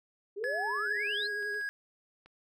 sine tone with vibrato, 415.3 Hz, G#4, in tune, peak -40 dBFS, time 0.36-1.62 s, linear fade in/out 50 ms, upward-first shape triangle, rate 11 Hz, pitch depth 49 cents each way
sine exponential sweep, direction up, 385.8 to 4400 Hz, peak -33 dBFS, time 0.36-1.28 s, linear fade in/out 20 ms
triangle tone with pitch glide, 1700 to 1649.7 Hz, G#6 to G#6, +40 to -12 cents, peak -31 dBFS, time 0.44-1.69 s, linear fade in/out 0 ms, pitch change -52 cents, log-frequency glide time 0.81-1.07 s
clicks, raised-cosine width 0.3 ms, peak -40 dBFS, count 5, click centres 1.07 / 1.427 / 1.543 / 1.613 / 2.26 s
effects none

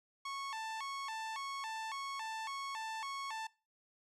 sawtooth tone with vibrato, 987.8 Hz, B5, in tune, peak -36 dBFS, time 0.25-3.47 s, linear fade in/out 5 ms, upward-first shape square, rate 1.8 Hz, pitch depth 190 cents each way, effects noise-tail reverb RT60 0.3 s tail -20 dB re dry + low-pass 7000 Hz 12 dB/octave

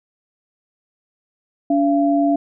sine tone pair together, 286.7 / 682 Hz, D4 / F5, -42 / -41 cents, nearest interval octave + minor third, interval 1501 cents, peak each -15 / -18 dBFS, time 1.7-2.36 s, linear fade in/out 5 ms, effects none

